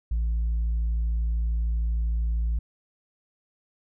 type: tone with tanh clipping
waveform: sine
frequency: 56.5 Hz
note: A1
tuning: 47 cents sharp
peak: -23 dBFS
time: 0.11-2.59 s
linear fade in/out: 5 ms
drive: 1 dB
effects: none